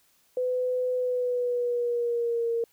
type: tone with pitch glide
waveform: sine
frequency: 503 to 463.9 Hz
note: B4 to A#4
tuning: +32 to -8 cents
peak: -24 dBFS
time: 0.37-2.64 s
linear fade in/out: 2 ms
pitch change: -140 cents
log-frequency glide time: 0.95-2.5 s
effects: white hiss -65 dBFS RMS until 2.72 s